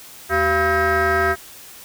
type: tone with frequency modulation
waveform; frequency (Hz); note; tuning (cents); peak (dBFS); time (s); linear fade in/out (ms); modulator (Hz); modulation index
sine; 987; B5; -1; -13; 0.29-1.36; 50; 302; 2.7
effects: tanh soft clip ceiling -13 dBFS + white hiss -41 dBFS RMS until 1.84 s